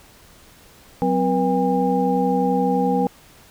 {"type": "tone cluster", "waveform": "sine", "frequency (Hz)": [186.6, 258.1, 482.8, 806], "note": ["F#3", "C4", "B4", "G5"], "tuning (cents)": [15, -23, -39, 48], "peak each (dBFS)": -22, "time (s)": [1.02, 3.07], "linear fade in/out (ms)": 0, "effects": ["pink hiss -49 dBFS RMS until 3.5 s"]}